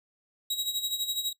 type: tone with tremolo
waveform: sawtooth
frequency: 3833 Hz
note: A#7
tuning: 47 cents sharp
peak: -23 dBFS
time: 0.5-1.33 s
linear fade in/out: 5 ms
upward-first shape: sine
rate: 12 Hz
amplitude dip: 70%
effects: noise-tail reverb RT60 0.1 s tail -20 dB re dry